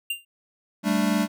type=tone with exponential decay; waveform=square; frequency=2787 Hz; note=F7; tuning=4 cents flat; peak=-23 dBFS; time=0.1-0.25 s; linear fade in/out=5 ms; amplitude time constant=32 ms
type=chord; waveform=square; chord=G suspended second; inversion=none; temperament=equal; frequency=196 / 220 / 293.7 Hz; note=G3 / A3 / D4; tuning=0 / 0 / 0 cents; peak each=-25 / -25 / -27 dBFS; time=0.83-1.28 s; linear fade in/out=50 ms
effects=none